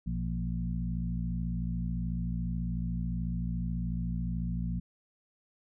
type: harmonic tone with a mistuned harmonic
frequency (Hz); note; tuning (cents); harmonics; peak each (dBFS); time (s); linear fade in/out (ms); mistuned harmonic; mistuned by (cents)
58.27; A#1; 0; 1 / 2 / 3 / 4; -34 / -37 / -34 / -41; 0.06-4.8; 10; 2; +64
effects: none